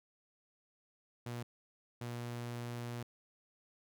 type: tone bursts at uneven times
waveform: sawtooth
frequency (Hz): 119.7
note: A#2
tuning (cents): +46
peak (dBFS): -36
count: 2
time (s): 1.26-1.43 / 2.01-3.03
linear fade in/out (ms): 5
effects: none